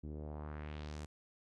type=tone with low-pass filter sweep; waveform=sawtooth; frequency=75.3 Hz; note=D2; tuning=44 cents sharp; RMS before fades=-45 dBFS; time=0.03-1.06 s; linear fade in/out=10 ms; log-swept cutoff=280 to 9000 Hz; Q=1.7; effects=none